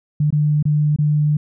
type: tone with dropouts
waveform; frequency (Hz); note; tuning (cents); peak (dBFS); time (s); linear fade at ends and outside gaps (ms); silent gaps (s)
sine; 149.5; D3; +31; -13; 0.2-1.37; 5; 0.305-0.325 / 0.627-0.653 / 0.962-0.986
effects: none